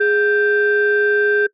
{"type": "tone pair together", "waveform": "sine", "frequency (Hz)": [415.3, 1568], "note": ["G#4", "G6"], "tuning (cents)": [0, 0], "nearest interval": "octave + major seventh", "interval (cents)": 2300, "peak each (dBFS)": [-14, -15], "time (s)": [0, 1.47], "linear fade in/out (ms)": 10, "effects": ["noise-tail reverb RT60 0.1 s tail -22 dB re dry", "tanh soft clip ceiling -7 dBFS"]}